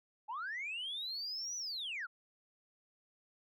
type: linear two-way sweep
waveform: sine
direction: up then down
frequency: 811 to 5990 to 1287 Hz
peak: -37 dBFS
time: 0.28-2.07 s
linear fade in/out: 20 ms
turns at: 1.56 s
effects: tanh soft clip ceiling -35 dBFS